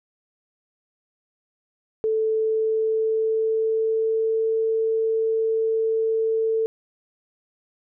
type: tone with pitch glide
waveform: sine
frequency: 439.6 to 445.7 Hz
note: A4 to A4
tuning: -2 to +22 cents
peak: -19 dBFS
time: 2.04-6.66 s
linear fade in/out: 0 ms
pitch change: +24 cents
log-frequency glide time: 2.36-4.51 s
effects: none